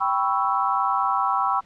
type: chord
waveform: sine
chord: C# half-diminished seventh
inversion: second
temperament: equal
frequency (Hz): 784 / 987.8 / 1108.7 / 1318.5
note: G5 / B5 / C#6 / E6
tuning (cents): 0 / 0 / 0 / 0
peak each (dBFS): -25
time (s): 0-1.61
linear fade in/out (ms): 20
effects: pink hiss -55 dBFS RMS until 1.65 s + low-pass 4000 Hz 12 dB/octave